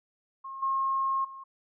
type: tone with level steps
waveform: sine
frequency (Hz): 1076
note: C6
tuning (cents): +48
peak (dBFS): -37 / -25 / -41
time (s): 0.44-1.44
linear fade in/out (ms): 10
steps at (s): 0.62 / 1.24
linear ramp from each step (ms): 10
effects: none

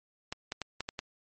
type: clicks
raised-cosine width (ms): 0.2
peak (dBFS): -17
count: 6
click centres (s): 0.325 / 0.521 / 0.617 / 0.806 / 0.889 / 0.991
effects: MP3 32 kbps

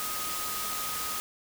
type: tone in noise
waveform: sine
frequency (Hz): 1252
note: D#6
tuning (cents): +10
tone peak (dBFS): -37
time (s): 0-1.2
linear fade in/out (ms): 0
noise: white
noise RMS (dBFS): -34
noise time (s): 0-1.2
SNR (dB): -6
effects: none

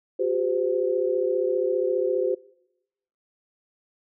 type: tone cluster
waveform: sine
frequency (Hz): 364.1 / 399 / 513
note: F#4 / G4 / C5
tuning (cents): -28 / +31 / -34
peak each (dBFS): -26 / -26 / -25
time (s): 0.19-2.35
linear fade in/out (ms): 10
effects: noise-tail reverb RT60 0.9 s tail -23 dB re dry

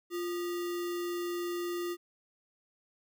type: tone with sample-and-hold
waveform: sine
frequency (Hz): 349.2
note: F4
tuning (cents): 0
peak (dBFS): -32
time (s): 0.1-1.97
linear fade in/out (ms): 50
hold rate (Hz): 1575
effects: none

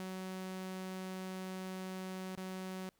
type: tone with dropouts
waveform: sawtooth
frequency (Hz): 187.1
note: F#3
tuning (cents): +20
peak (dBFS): -37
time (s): 0-2.89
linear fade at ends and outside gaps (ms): 0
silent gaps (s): 2.353-2.376
effects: pink hiss -75 dBFS RMS until 2.99 s

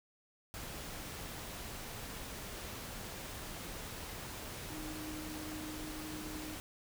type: tone in noise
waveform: sine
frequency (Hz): 308.5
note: D#4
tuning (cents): -15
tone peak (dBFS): -44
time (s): 4.7-6.55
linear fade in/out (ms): 0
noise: pink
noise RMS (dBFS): -45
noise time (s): 0.54-6.6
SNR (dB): -2
effects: none

